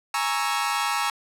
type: chord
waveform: sawtooth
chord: A# half-diminished seventh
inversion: third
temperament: equal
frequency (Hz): 830.6 / 932.3 / 1108.7 / 1318.5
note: G#5 / A#5 / C#6 / E6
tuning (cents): 0 / 0 / 0 / 0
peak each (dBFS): -25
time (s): 0.14-1.1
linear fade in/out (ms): 2
effects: low-pass 12000 Hz 12 dB/octave